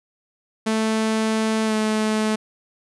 sawtooth tone with pitch glide, 220 to 216.3 Hz, A3 to A3, 0 to -29 cents, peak -15 dBFS, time 0.66-2.36 s, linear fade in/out 10 ms, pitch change -29 cents, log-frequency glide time 1.65-1.74 s, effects resampled to 24000 Hz

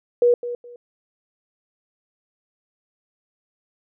sine tone with echo, 482.5 Hz, B4, 40 cents flat, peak -12 dBFS, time 0.22-0.34 s, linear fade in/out 2 ms, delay 210 ms, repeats 2, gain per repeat -13 dB, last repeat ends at 0.76 s, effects none

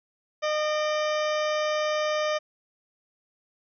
harmonic tone with a mistuned harmonic, 610 Hz, D#5, 34 cents flat, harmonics 1 / 2 / 3 / 4 / 5 / 6 / 8 / 9 / 10, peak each -25 / -31 / -35 / -37 / -39 / -41 / -43 / -44 / -45 dBFS, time 0.42-2.39 s, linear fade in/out 20 ms, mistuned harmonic 4, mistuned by -60 cents, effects none

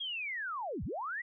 sine linear two-way sweep, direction down then up, 3322 to 43.65 to 2007 Hz, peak -35 dBFS, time 0-1.22 s, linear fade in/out 10 ms, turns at 0.84 s, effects none

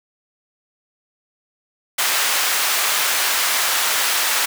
pink high-pass noise, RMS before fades -19 dBFS, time 1.98-4.46 s, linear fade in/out 10 ms, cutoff 1100 Hz, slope 12 dB/octave, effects none

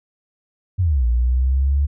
sine exponential two-way sweep, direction down then up, 98 to 58.27 to 72.1 Hz, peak -14 dBFS, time 0.78-1.87 s, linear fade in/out 20 ms, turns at 1.06 s, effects none

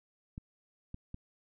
clicks, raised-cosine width 5 ms, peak -29 dBFS, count 3, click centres 0.379 / 0.944 / 1.144 s, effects none

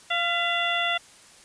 harmonic tone with a mistuned harmonic, 692 Hz, F5, 16 cents flat, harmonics 1 / 2 / 3 / 4 / 5, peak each -29 / -29 / -29 / -29 / -29 dBFS, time 0.1-0.98 s, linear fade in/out 10 ms, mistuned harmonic 3, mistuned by -55 cents, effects white hiss -51 dBFS RMS until 1.44 s + resampled to 22050 Hz

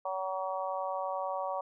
harmonic tone, 188.7 Hz, F#3, 34 cents sharp, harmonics 3 / 4 / 5 / 6, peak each -36 / -37 / -38 / -39 dBFS, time 0.05-1.61 s, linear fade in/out 5 ms, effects none

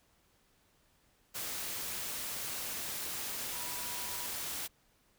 sine tone in noise, 974 Hz, B5, 24 cents flat, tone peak -49 dBFS, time 3.52-4.27 s, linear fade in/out 20 ms, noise white, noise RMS -39 dBFS, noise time 1.34-4.68 s, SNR -13 dB, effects pink hiss -70 dBFS RMS until 5.18 s

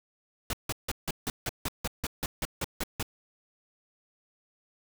pink noise bursts, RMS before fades -31 dBFS, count 14, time 0.5-3.028 s, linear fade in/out 2 ms, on 32 ms, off 160 ms, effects none

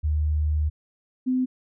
sine tone pair in turn, 76 / 255.6 Hz, D#2 / C4, -40 / -40 cents, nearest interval octave + major sixth, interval 2100 cents, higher second, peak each -20 / -20 dBFS, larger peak neither, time 0.03-0.7 / 1.26-1.46 s, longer first, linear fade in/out 20 ms, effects none

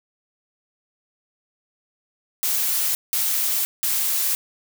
blue noise bursts, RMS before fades -22 dBFS, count 3, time 2.43-4.35 s, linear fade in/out 0 ms, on 520 ms, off 180 ms, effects none

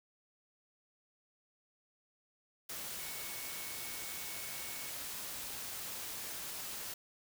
sine tone in noise, 2217 Hz, C#7, in tune, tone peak -52 dBFS, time 2.99-4.9 s, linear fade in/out 5 ms, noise white, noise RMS -43 dBFS, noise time 2.69-6.94 s, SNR -12 dB, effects none

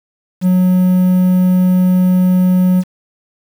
triangle tone with quantisation, 182.9 Hz, F#3, 20 cents flat, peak -6 dBFS, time 0.41-2.84 s, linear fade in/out 50 ms, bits 6, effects none

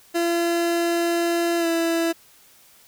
30% pulse tone with pitch glide, 340.5 to 332.5 Hz, F4 to E4, -44 to +15 cents, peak -17 dBFS, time 0.14-2.13 s, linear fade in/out 20 ms, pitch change -41 cents, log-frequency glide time 1.58-1.67 s, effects white hiss -53 dBFS RMS until 2.87 s

